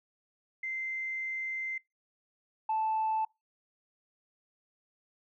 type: tone pair in turn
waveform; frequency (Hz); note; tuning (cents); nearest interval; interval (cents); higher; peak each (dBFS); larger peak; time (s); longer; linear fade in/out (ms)
sine; 2080 / 876.9; C7 / A5; -11 / -6; octave + minor third; 1495; first; -33 / -26; second; 0.63-1.78 / 2.69-3.25; first; 5
effects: noise-tail reverb RT60 0.2 s tail -25 dB re dry + tanh soft clip ceiling -24 dBFS